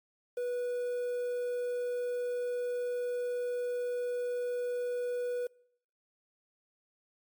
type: tone with quantisation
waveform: triangle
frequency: 489.8 Hz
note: B4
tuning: 14 cents flat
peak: -29 dBFS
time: 0.37-5.47 s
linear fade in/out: 5 ms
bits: 9
effects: noise-tail reverb RT60 0.7 s tail -25 dB re dry + MP3 96 kbps